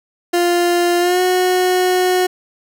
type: tone with pitch glide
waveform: 30% pulse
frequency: 349.2 to 365.7 Hz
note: F4 to F#4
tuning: 0 to -20 cents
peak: -10 dBFS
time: 0.33-2.27 s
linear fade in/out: 10 ms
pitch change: +80 cents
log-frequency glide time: 0.99-1.21 s
effects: none